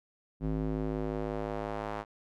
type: tone with band-pass filter sweep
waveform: square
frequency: 52.8 Hz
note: G#1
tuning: 29 cents sharp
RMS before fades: -34 dBFS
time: 0.4-2.05 s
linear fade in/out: 50 ms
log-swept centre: 220 to 940 Hz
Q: 1.2
effects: none